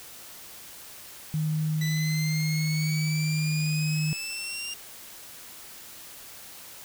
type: tone with pitch glide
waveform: sine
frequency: 155.56 to 154.49 Hz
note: D#3 to D#3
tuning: 0 to -12 cents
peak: -24 dBFS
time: 1.34-4.13 s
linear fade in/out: 0 ms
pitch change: -12 cents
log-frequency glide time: 2.67-2.97 s
type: exponential sweep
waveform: 20% pulse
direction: up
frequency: 1977 to 2806 Hz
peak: -27 dBFS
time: 1.81-4.74 s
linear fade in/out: 5 ms
effects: white hiss -45 dBFS RMS until 6.84 s